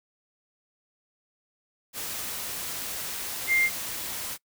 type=tone in noise; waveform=sine; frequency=2100 Hz; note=C7; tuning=6 cents sharp; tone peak=-20 dBFS; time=3.47-3.7 s; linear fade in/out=50 ms; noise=white; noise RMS=-34 dBFS; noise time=1.93-4.38 s; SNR=+11 dB; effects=noise-tail reverb RT60 0.1 s tail -23 dB re dry